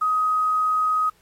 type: tone with quantisation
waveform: sine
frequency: 1258 Hz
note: D#6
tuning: 19 cents sharp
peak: -18 dBFS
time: 0.01-1.1 s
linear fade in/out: 10 ms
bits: 8
effects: pink hiss -61 dBFS RMS until 1.21 s + AAC 48 kbps